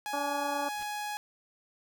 sawtooth tone, 835 Hz, G#5, 9 cents sharp, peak -30 dBFS, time 0.06-1.17 s, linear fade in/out 0 ms
harmonic tone, 287.9 Hz, D4, 34 cents flat, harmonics 1 / 2 / 3 / 4 / 5, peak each -39 / -36 / -35 / -39 / -44 dBFS, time 0.13-0.69 s, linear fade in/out 5 ms
pink noise with exponential growth, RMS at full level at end -45 dBFS, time 0.71-0.83 s, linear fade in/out 2 ms, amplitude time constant 26 ms
effects none

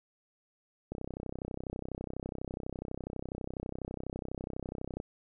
click train, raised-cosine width 2 ms, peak -24 dBFS, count 132, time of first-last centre 0.92-5.001 s, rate 32.1 Hz, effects none

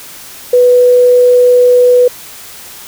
sine tone, 493.9 Hz, B4, in tune, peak -3 dBFS, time 0.53-2.08 s, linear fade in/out 5 ms, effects white hiss -31 dBFS RMS until 2.87 s

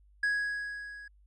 triangle tone with level ramp, 1663 Hz, G#6, 2 cents sharp, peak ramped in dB -23 to -43 dBFS, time 0.23-1.08 s, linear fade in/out 5 ms, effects added 50 Hz sine -58 dBFS peak until 1.26 s + resampled to 22050 Hz

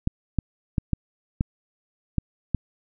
clicks, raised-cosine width 5 ms, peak -9 dBFS, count 7, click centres 0.074 / 0.387 / 0.782 / 0.933 / 1.409 / 2.183 / 2.547 s, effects none

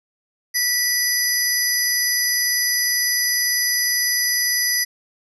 sine tone cluster, 1955 / 4938 / 5980 / 11280 Hz, B6 / D#8 / F#8 / F9, -18 / -14 / +17 / +16 cents, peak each -23 dBFS, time 0.54-4.85 s, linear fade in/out 20 ms, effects none

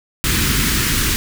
pink band-stop noise, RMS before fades -17 dBFS, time 0.24-1.16 s, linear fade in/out 0 ms, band 340 to 1300 Hz, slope 24 dB/octave, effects none

